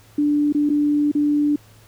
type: tone with dropouts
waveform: sine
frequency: 293.7 Hz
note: D4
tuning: in tune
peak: -15 dBFS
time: 0.18-1.56 s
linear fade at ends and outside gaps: 5 ms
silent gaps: 0.525-0.547 / 0.693-0.699 / 1.116-1.15 s
effects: added 108 Hz sine -49 dBFS peak until 1.87 s + pink hiss -52 dBFS RMS until 1.87 s